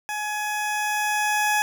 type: tone with level ramp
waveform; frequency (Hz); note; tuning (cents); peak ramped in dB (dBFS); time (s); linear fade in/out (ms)
20% pulse; 842; G#5; +24; -22 to -14; 0.09-1.62; 0
effects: none